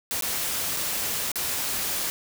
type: noise with dropouts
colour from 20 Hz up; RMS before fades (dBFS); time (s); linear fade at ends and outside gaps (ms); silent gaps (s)
white; -28; 0.11-2.1; 0; 0.21-0.223 / 0.766-0.77 / 1.317-1.357
effects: none